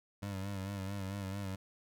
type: tone with vibrato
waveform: 25% pulse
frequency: 98 Hz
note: G2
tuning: in tune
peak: -34 dBFS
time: 0.22-1.56 s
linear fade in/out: 10 ms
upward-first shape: sine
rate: 4.5 Hz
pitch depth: 60 cents each way
effects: none